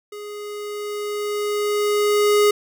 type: tone with level ramp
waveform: square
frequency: 415.3 Hz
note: G#4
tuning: in tune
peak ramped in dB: -33 to -13 dBFS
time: 0.12-2.51 s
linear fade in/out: 5 ms
effects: none